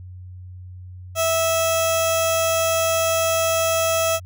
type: tone with notch filter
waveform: 15% pulse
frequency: 654 Hz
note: E5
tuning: 14 cents flat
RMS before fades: -20 dBFS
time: 1.15-4.2 s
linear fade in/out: 50 ms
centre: 1800 Hz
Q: 1
effects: added 91 Hz sine -35 dBFS peak until 4.25 s